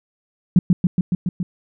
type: tone with echo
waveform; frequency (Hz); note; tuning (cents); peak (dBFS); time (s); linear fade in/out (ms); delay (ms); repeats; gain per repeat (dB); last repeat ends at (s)
sine; 179; F3; +43; -7; 0.56-0.59; 2; 140; 6; -2; 1.43
effects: none